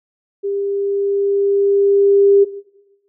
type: tone with level ramp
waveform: sine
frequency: 399.3 Hz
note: G4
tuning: 32 cents sharp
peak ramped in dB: -18 to -6 dBFS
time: 0.43-2.45 s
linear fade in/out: 20 ms
effects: noise-tail reverb RT60 1.0 s tail -17 dB re dry